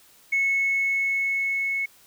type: tone with level ramp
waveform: sine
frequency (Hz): 2197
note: C#7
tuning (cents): -16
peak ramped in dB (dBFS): -18 to -23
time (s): 0.32-1.86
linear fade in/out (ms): 10
effects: tanh soft clip ceiling -16 dBFS + white hiss -55 dBFS RMS until 2.06 s